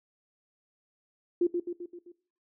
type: tone with echo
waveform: sine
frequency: 349.2 Hz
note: F4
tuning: in tune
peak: -21 dBFS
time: 1.41-1.47 s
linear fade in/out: 5 ms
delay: 130 ms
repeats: 5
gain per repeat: -5 dB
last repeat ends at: 2.12 s
effects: noise-tail reverb RT60 0.5 s tail -20 dB re dry